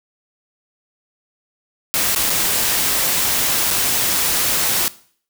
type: noise with dropouts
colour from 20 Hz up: white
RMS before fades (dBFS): -18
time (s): 1.94-4.88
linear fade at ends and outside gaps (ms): 0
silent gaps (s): 2.148-2.161 / 2.297-2.302 / 3.705-3.71
effects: noise-tail reverb RT60 0.5 s tail -18 dB re dry